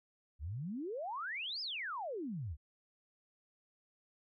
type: exponential two-way sweep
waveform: sine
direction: up then down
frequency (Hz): 65.41 to 5274 to 65.41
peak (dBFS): -38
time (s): 0.39-2.57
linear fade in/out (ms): 50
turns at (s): 1.61
effects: none